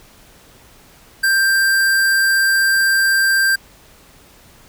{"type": "tone", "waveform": "square", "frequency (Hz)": 1579, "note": "G6", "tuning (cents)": 12, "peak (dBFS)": -13, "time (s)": [1.23, 3.56], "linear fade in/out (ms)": 10, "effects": ["pink hiss -47 dBFS RMS until 4.68 s"]}